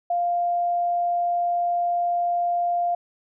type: tone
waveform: sine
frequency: 698.5 Hz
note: F5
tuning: in tune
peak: -20 dBFS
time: 0.1-2.95 s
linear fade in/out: 5 ms
effects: none